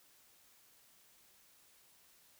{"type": "silence", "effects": ["white hiss -66 dBFS RMS until 2.39 s"]}